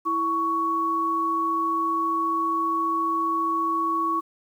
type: tone pair together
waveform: sine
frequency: 329.6 / 1116.3 Hz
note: E4 / C#6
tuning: 0 / +12 cents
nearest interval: octave + major sixth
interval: 2112 cents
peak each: -29 / -22 dBFS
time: 0.05-4.21 s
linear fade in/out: 20 ms
effects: 9-bit